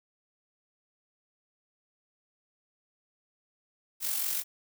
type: noise with amplitude modulation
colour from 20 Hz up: blue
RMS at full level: -29 dBFS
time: 4-4.44 s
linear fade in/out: 50 ms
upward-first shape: sine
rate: 46.2 Hz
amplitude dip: 50%
effects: none